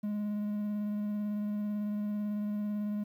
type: tone with vibrato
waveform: triangle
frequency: 208.2 Hz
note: G#3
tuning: 5 cents sharp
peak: -29 dBFS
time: 0.03-3.04 s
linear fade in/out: 10 ms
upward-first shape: square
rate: 18 Hz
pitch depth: 11 cents each way
effects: 11-bit